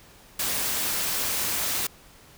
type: noise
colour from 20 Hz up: white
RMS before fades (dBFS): -27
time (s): 0.39-1.87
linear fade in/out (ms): 5
effects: pink hiss -52 dBFS RMS until 2.37 s